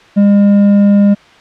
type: tone with hard clipping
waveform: sine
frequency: 202.3 Hz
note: G#3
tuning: 45 cents flat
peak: -6 dBFS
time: 0.16-1.15 s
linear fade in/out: 20 ms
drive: 5 dB
effects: white hiss -41 dBFS RMS until 1.4 s + low-pass 3000 Hz 12 dB/octave